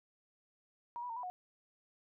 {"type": "tone with pitch steps", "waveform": "sine", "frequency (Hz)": [952, 982, 915, 986, 729], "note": ["A#5", "B5", "A#5", "B5", "F#5"], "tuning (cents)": [36, -10, -32, -3, -26], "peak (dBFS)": -39, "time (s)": [0.96, 1.3], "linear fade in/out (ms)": 0, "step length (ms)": 68, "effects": []}